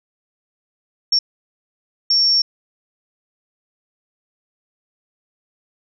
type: tone bursts at uneven times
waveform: sine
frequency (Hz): 5480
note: F8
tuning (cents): -34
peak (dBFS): -12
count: 2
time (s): 1.12-1.19 / 2.1-2.42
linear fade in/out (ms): 5
effects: none